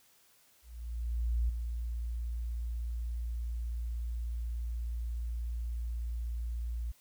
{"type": "tone with ADSR envelope", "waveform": "sine", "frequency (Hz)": 58.27, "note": "A#1", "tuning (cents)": 0, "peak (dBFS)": -26, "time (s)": [0.62, 6.92], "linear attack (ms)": 870, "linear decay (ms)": 8, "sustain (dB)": -7, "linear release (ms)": 11, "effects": ["white hiss -65 dBFS RMS until 7 s"]}